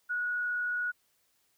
sine tone with frequency modulation, 1459 Hz, F#6, 25 cents flat, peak -29 dBFS, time 0.09-0.92 s, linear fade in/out 20 ms, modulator 41.8 Hz, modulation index 0.3, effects white hiss -72 dBFS RMS until 1.57 s

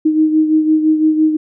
sine beating tone pair, 311.1 / 317 Hz, D#4 / D#4, 0 / +32 cents, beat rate 5.9 Hz, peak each -10 / -18 dBFS, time 0.05-1.37 s, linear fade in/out 10 ms, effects none

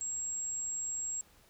sine tone, 7590 Hz, A#8, 30 cents sharp, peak -34 dBFS, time 0.01-1.21 s, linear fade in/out 0 ms, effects added 60 Hz sine -69 dBFS peak until 1.49 s + pink hiss -63 dBFS RMS until 1.49 s

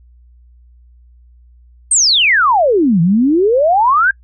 sine exponential two-way sweep, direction down then up, 8870 to 160 to 1634 Hz, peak -8 dBFS, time 1.91-4.11 s, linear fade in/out 5 ms, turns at 3.01 s, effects noise-tail reverb RT60 0.1 s tail -23 dB re dry + added 60 Hz sine -42 dBFS peak until 4.23 s

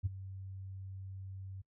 sine tone with ADSR envelope, 95.7 Hz, G2, 41 cents flat, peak -27 dBFS, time 0.03-1.62 s, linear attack 29 ms, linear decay 18 ms, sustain -16 dB, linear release 13 ms, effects noise-tail reverb RT60 0.1 s tail -21 dB re dry + tanh soft clip ceiling -24 dBFS

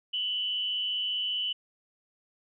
sine tone with amplitude modulation, 2975 Hz, F#7, 9 cents sharp, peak -25 dBFS, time 0.13-1.53 s, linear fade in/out 10 ms, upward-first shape sine, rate 205 Hz, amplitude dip 60%, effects none

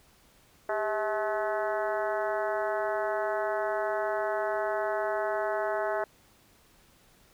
harmonic tone with a mistuned harmonic, 214.8 Hz, A3, 41 cents flat, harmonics 2 / 3 / 4 / 5 / 6 / 7 / 8 / 9, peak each -34 / -30 / -35 / -39 / -40 / -38 / -42 / -46 dBFS, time 0.69-6.04 s, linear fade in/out 2 ms, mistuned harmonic 2, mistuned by -110 cents, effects pink hiss -61 dBFS RMS until 7.33 s

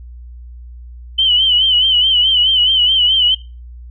sine tone with vibrato, 3034 Hz, F#7, 43 cents sharp, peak -9 dBFS, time 1.18-3.35 s, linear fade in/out 10 ms, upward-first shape sine, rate 4.7 Hz, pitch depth 74 cents each way, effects noise-tail reverb RT60 0.3 s tail -21 dB re dry + added 60 Hz sine -31 dBFS peak until 3.9 s

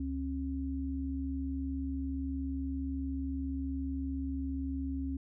sine tone pair together, 71.46 / 269.8 Hz, D2 / C#4, -47 / -47 cents, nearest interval octave + major seventh, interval 2300 cents, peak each -36 / -35 dBFS, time 0-5.17 s, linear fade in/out 5 ms, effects none

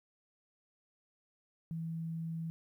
sine tone, 163.8 Hz, E3, 11 cents flat, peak -36 dBFS, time 1.71-2.5 s, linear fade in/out 0 ms, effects 12-bit

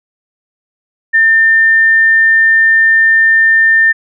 sine tone, 1800 Hz, A6, 39 cents sharp, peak -5 dBFS, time 1.13-3.93 s, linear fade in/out 20 ms, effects none

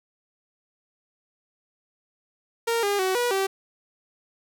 sawtooth tone with pitch steps, 463.2 / 405.1 / 375.7 / 485 / 387.1 Hz, A#4 / G#4 / F#4 / B4 / G4, -11 / -43 / +26 / -31 / -22 cents, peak -18 dBFS, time 2.67-3.47 s, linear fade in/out 10 ms, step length 160 ms, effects none

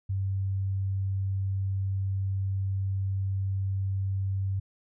sine tone, 96.8 Hz, G2, 21 cents flat, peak -26 dBFS, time 0.09-4.6 s, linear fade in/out 10 ms, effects none

